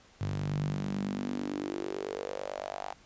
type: tone with high-pass filter sweep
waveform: sawtooth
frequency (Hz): 49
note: G1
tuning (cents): 0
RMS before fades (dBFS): -35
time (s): 0.2-2.94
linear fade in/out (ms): 20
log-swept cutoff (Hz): 110 to 780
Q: 5.3
effects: pink hiss -59 dBFS RMS until 3.05 s + resampled to 16000 Hz